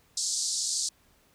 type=band-pass noise; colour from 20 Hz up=white; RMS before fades=-30 dBFS; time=0.17-0.89 s; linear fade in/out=5 ms; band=4200 to 8400 Hz; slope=48 dB/octave; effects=pink hiss -64 dBFS RMS until 1.34 s